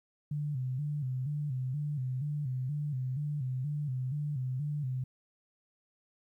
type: tone with vibrato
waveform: sine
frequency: 137.8 Hz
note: C#3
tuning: 10 cents flat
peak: -31 dBFS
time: 0.31-5.04 s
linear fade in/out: 5 ms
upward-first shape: square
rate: 2.1 Hz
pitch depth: 120 cents each way
effects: 12-bit